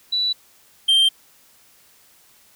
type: tone pair in turn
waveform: sine / triangle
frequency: 3951 / 3159 Hz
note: B7 / G7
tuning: 0 / +13 cents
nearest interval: major third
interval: 387 cents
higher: first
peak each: -18 / -11 dBFS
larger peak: second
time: 0.12-0.33 / 0.88-1.09 s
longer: neither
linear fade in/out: 10 ms
effects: white hiss -54 dBFS RMS until 2.55 s